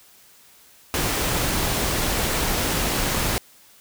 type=noise; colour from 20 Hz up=pink; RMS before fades=-23 dBFS; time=0.94-3.38 s; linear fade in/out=0 ms; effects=white hiss -52 dBFS RMS until 3.8 s